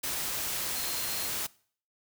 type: tone in noise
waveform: sine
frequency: 4186 Hz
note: C8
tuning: in tune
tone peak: -40 dBFS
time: 0.76-1.28 s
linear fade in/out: 10 ms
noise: white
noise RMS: -33 dBFS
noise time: 0.03-1.47 s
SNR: -10 dB
effects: noise-tail reverb RT60 0.5 s tail -22 dB re dry